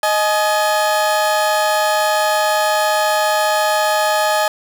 30% pulse tone pair together, 622.3 / 848 Hz, D#5 / G#5, 0 / +36 cents, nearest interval perfect fourth, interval 536 cents, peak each -14 dBFS, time 0.03-4.48 s, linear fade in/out 2 ms, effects none

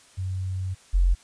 sine tone pair in turn, 93.6 / 44.52 Hz, F#2 / F1, +20 / +34 cents, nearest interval octave + minor second, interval 1286 cents, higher first, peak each -26 / -16 dBFS, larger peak second, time 0.17-0.75 / 0.93-1.15 s, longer first, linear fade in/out 20 ms, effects white hiss -54 dBFS RMS until 1.23 s + resampled to 22050 Hz

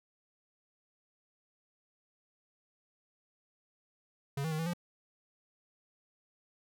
square tone with pitch steps, 139.6 / 160.6 / 155.7 / 163.5 / 174.2 Hz, C#3 / E3 / D#3 / E3 / F3, +13 / -45 / +2 / -14 / -4 cents, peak -33 dBFS, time 4.37-4.735 s, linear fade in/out 5 ms, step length 73 ms, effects none

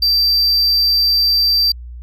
triangle tone, 4685 Hz, D8, 5 cents flat, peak -10 dBFS, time 0.02-1.72 s, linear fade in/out 5 ms, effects added 60 Hz sine -29 dBFS peak until 2.02 s

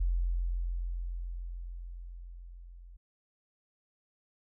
sine tone with level ramp, 43.5 Hz, F1, 6 cents flat, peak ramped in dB -25 to -48 dBFS, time 0-2.97 s, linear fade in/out 10 ms, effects none

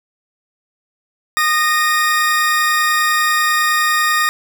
40% pulse tone pair together, 1227 / 1855.5 Hz, D#6 / A#6, -25 / -9 cents, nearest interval perfect fifth, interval 716 cents, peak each -15 dBFS, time 1.37-4.29 s, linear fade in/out 0 ms, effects none

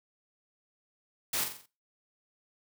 white noise with echo, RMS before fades -31 dBFS, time 1.33-1.44 s, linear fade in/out 5 ms, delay 44 ms, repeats 5, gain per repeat -6 dB, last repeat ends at 1.66 s, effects noise-tail reverb RT60 0.3 s tail -20 dB re dry + high-pass 80 Hz 12 dB/octave

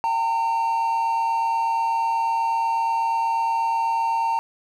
triangle tone pair together, 784 / 912.2 Hz, G5 / A#5, 0 / -38 cents, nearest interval minor third, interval 262 cents, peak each -28 / -18 dBFS, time 0.04-4.39 s, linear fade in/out 0 ms, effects none

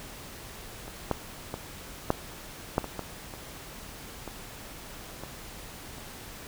clicks, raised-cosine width 1 ms, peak -26 / -11 / -19 / -8 / -9 / -20 / -18 / -27 / -23 / -25 / -29 dBFS, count 11, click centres 0.88 / 1.113 / 1.541 / 2.104 / 2.781 / 2.843 / 2.993 / 3.338 / 4.277 / 5.236 / 5.983 s, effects pink hiss -44 dBFS RMS until 6.47 s

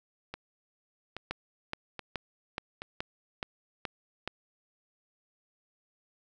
two click trains, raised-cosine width 0.3 ms, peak -17 / -22 dBFS, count 8 / 4, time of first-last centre 1.31-4.276 / 0.34-2.819 s, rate 2.36 / 1.21 Hz, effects none

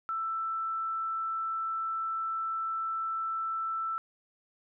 sine tone, 1327 Hz, E6, 11 cents sharp, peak -30 dBFS, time 0.09-3.98 s, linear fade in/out 0 ms, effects none

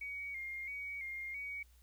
sine tone with vibrato, 2186 Hz, C#7, 25 cents flat, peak -40 dBFS, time 0.01-1.63 s, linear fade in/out 5 ms, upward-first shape square, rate 1.5 Hz, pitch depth 51 cents each way, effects added 60 Hz sine -61 dBFS peak until 1.82 s + white hiss -71 dBFS RMS until 1.82 s

